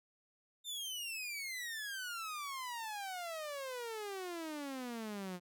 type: exponential sweep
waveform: sawtooth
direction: down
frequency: 3630 to 174.61 Hz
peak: -37 dBFS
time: 0.64-5.4 s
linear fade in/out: 50 ms
effects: none